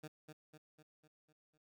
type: tone with echo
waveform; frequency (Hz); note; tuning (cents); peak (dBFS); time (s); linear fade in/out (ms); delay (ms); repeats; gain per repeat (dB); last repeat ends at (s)
15% pulse; 153.7; D#3; -21; -40; 0.03-0.08; 10; 250; 6; -5; 1.58
effects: none